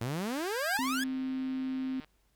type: exponential sweep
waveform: sawtooth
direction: up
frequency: 110 to 1734 Hz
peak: -28 dBFS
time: 0.01-1.04 s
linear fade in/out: 5 ms
type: tone with exponential growth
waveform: square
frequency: 1612 Hz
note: G6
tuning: 48 cents sharp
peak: -28 dBFS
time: 0.08-0.77 s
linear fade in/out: 1 ms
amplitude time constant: 150 ms
type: tone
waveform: sine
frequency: 261.6 Hz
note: C4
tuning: in tune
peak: -31 dBFS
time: 0.79-2 s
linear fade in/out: 0 ms
type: click train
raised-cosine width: 0.3 ms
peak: -35 dBFS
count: 187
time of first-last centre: 0.83-2.046 s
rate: 153 Hz
effects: added 50 Hz sine -70 dBFS peak until 2.35 s + pink hiss -73 dBFS RMS until 2.35 s